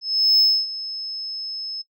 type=tone with ADSR envelope; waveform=sine; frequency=5200 Hz; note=E8; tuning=24 cents flat; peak=-10 dBFS; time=0.01-1.82 s; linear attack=380 ms; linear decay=270 ms; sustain=-18 dB; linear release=9 ms; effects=noise-tail reverb RT60 0.1 s tail -17 dB re dry + tanh soft clip ceiling -11 dBFS

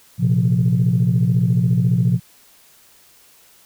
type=chord; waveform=sine; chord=Bb suspended second; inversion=none; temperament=equal; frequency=116.54 / 130.81 / 174.61 Hz; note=Bb2 / C3 / F3; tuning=0 / 0 / 0 cents; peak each=-17 dBFS; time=0.18-2.2 s; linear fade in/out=50 ms; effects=tanh soft clip ceiling -7 dBFS + white hiss -51 dBFS RMS until 3.65 s

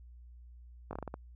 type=slowing click train; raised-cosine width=1 ms; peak=-25 dBFS; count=7; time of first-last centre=0.91-1.141 s; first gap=20 ms; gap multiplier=1.26; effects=added 60 Hz sine -50 dBFS peak until 1.35 s

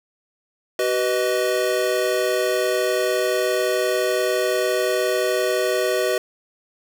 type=chord; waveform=square; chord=B major; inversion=second; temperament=equal with one note detuned; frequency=379.7 / 493.9 / 622.3 Hz; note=F#4 / B4 / D#5; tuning=+45 / 0 / 0 cents; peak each=-24 dBFS; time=0.79-6.18 s; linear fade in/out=2 ms; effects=none

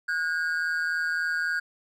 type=ring-modulated tone; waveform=triangle; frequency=1535 Hz; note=G6; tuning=37 cents flat; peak=-20 dBFS; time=0.08-1.6 s; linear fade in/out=10 ms; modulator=81.8 Hz; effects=none

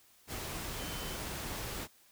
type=tone in noise; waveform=sine; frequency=3065 Hz; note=G7; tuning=40 cents flat; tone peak=-48 dBFS; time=0.77-1.18 s; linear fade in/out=50 ms; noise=pink; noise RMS=-40 dBFS; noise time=0.27-1.88 s; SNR=-11 dB; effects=white hiss -64 dBFS RMS until 2.11 s

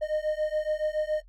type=beating tone pair; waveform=triangle; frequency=610 / 617.1 Hz; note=D#5 / D#5; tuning=-34 / -14 cents; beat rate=7.1 Hz; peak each=-27 dBFS; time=0.01-1.22 s; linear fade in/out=20 ms; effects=noise-tail reverb RT60 0.1 s tail -19 dB re dry + added 42 Hz sine -50 dBFS peak until 1.28 s

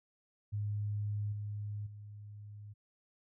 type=tone with level steps; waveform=sine; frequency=103.83 Hz; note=G#2; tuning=in tune; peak=-33 / -37 / -46 dBFS; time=0.52-2.74 s; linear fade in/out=20 ms; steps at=1.32 / 1.86 s; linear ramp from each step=10 ms; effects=none

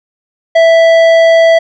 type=tone with tanh clipping; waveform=sine; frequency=659.3 Hz; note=E5; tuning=in tune; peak=-5 dBFS; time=0.55-1.59 s; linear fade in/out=10 ms; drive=12 dB; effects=none

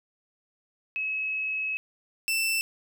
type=tone pair in turn; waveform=sine / sawtooth; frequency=2572 / 2666 Hz; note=E7 / E7; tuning=-43 / +19 cents; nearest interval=minor second; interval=62 cents; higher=second; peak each=-27 / -21 dBFS; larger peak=second; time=0.96-1.77 / 2.28-2.61 s; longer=first; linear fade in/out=0 ms; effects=none

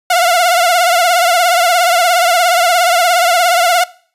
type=tone with vibrato; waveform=sawtooth; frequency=700 Hz; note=F5; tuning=4 cents sharp; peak=-5 dBFS; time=0.1-3.84 s; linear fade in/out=5 ms; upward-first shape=triangle; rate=17 Hz; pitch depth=100 cents each way; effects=noise-tail reverb RT60 0.5 s tail -22 dB re dry + resampled to 32000 Hz

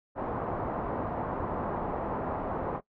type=low-pass noise; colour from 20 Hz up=white; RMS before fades=-33 dBFS; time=0.15-2.81 s; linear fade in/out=50 ms; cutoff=1000 Hz; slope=24 dB/octave; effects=noise-tail reverb RT60 0.1 s tail -19 dB re dry

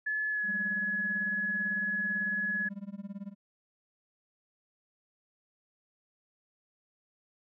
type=tone with pitch glide; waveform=sine; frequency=1715 to 1691.4 Hz; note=A6 to G#6; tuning=-45 to +31 cents; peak=-29 dBFS; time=0.06-2.69 s; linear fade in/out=10 ms; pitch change=-24 cents; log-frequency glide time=0.3-0.41 s
type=tone with tremolo; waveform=triangle; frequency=199.3 Hz; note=G3; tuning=29 cents sharp; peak=-33 dBFS; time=0.43-3.35 s; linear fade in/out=50 ms; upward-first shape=sine; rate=18 Hz; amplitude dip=95%
effects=none

